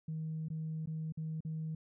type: tone with dropouts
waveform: sine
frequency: 158.2 Hz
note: D#3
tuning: 29 cents sharp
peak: -35 dBFS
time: 0.08-1.75 s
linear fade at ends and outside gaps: 5 ms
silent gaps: 0.485-0.501 / 0.859-0.872 / 1.123-1.173 / 1.406-1.449 s
effects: tanh soft clip ceiling -32 dBFS